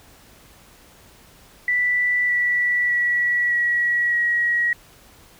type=tone with pitch steps; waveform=sine; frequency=1972 / 1955 / 1938.1 / 1921.4 / 1904.8 Hz; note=B6 / B6 / B6 / B6 / A#6; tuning=-3 / -18 / -33 / -48 / +37 cents; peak=-17 dBFS; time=1.68-4.73 s; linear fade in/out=2 ms; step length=610 ms; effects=pink hiss -50 dBFS RMS until 5.39 s